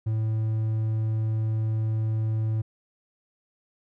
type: tone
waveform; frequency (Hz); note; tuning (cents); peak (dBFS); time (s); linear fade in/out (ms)
triangle; 110; A2; 0; -21; 0.06-2.62; 10
effects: none